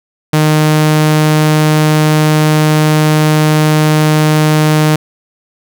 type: tone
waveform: sawtooth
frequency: 153.8 Hz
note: D#3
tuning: 20 cents flat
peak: -3 dBFS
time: 0.33-4.96 s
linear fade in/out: 5 ms
effects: none